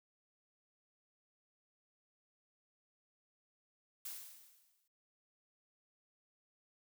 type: noise with exponential decay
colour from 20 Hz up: blue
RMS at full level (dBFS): -43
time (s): 4.05-4.88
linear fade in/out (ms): 5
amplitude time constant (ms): 180
effects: none